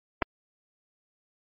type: clicks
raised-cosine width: 0.5 ms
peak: -10 dBFS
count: 2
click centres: 0.221 / 0.224 s
effects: MP3 32 kbps